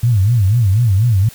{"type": "tone with vibrato", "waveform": "sine", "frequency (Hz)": 107.3, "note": "A2", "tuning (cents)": -43, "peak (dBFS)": -9, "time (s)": [0.03, 1.29], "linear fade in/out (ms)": 5, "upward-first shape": "sine", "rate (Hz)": 4.1, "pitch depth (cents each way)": 240, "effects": ["white hiss -39 dBFS RMS until 1.34 s"]}